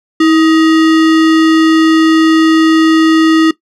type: tone with sample-and-hold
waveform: sine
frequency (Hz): 321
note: E4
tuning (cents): -46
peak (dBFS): -4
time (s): 0.2-3.51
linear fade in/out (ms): 5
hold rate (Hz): 1575
effects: noise-tail reverb RT60 0.1 s tail -17 dB re dry + low-pass 5000 Hz 12 dB/octave